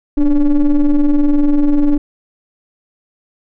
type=ring-modulated tone; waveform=triangle; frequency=140.8 Hz; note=C#3; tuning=27 cents sharp; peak=-3 dBFS; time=0.17-1.98 s; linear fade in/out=10 ms; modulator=151 Hz; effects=none